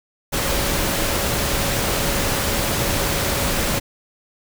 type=tone in noise; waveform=sine; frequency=559 Hz; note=C#5; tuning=14 cents sharp; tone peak=-31 dBFS; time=0.32-3.8 s; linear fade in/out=20 ms; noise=pink; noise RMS=-21 dBFS; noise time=0.32-3.8 s; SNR=-13 dB; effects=none